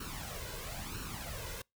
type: noise with flanger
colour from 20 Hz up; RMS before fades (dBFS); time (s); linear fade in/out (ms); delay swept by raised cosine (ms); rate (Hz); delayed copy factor
pink; -42; 0-1.62; 5; 0.71 to 2.01; 1; +0.7
effects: noise-tail reverb RT60 0.2 s tail -26 dB re dry